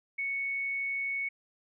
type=tone; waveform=sine; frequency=2217 Hz; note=C#7; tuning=in tune; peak=-30 dBFS; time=0.18-1.29 s; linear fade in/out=10 ms; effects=none